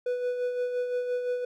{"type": "tone with tremolo", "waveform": "triangle", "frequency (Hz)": 493.9, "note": "B4", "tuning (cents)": 0, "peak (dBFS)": -23, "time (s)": [0.06, 1.45], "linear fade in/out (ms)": 5, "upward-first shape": "sine", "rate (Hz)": 5.8, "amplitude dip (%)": 45, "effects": []}